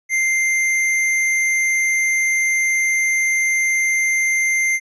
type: tone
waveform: square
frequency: 2093 Hz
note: C7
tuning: in tune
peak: -16 dBFS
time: 0.09-4.8 s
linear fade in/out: 50 ms
effects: resampled to 22050 Hz